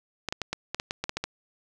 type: clicks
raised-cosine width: 0.2 ms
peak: -12 dBFS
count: 11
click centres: 0.287 / 0.325 / 0.417 / 0.53 / 0.746 / 0.799 / 0.909 / 1.04 / 1.094 / 1.17 / 1.24 s
effects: none